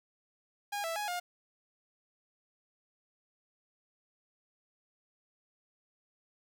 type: tone with pitch steps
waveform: sawtooth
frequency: 817 / 660 / 833 / 710 Hz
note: G#5 / E5 / G#5 / F5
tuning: -29 / +2 / +5 / +28 cents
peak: -30 dBFS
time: 0.72-1.2 s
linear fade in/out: 10 ms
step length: 120 ms
effects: 10-bit